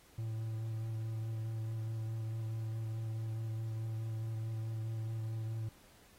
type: tone with vibrato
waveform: triangle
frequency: 111.5 Hz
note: A2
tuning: 23 cents sharp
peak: -34 dBFS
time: 0.18-5.69 s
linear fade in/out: 5 ms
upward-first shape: sine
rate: 4.7 Hz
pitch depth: 15 cents each way
effects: pink hiss -63 dBFS RMS until 6.18 s + AAC 48 kbps